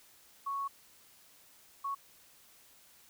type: tone bursts at uneven times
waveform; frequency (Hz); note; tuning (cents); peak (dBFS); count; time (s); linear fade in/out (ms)
sine; 1108.7; C#6; 0; -33; 2; 0.46-0.68 / 1.84-1.95; 10
effects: white hiss -61 dBFS RMS until 3.09 s